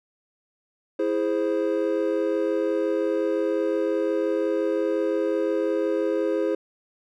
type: chord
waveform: triangle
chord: E augmented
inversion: none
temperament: equal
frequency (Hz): 329.6 / 415.3 / 523.3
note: E4 / G#4 / B#4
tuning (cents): 0 / 0 / 0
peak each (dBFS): -24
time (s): 0.99-6.55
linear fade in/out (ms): 5
effects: none